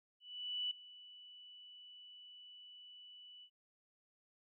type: tone with ADSR envelope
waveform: sine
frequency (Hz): 2966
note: F#7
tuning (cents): +4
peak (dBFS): -35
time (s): 0.2-3.5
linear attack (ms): 510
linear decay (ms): 4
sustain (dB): -19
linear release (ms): 69
effects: none